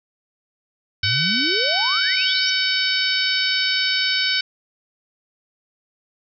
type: harmonic tone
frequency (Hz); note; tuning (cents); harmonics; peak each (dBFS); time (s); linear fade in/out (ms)
756; F#5; +37; 2 / 3 / 4 / 5 / 6 / 7; -25 / -25 / -25 / -25 / -25 / -25; 1.03-4.41; 5
type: exponential sweep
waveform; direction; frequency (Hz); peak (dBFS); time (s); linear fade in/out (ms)
sine; up; 93 to 5900; -24; 1.03-2.5; 5
effects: none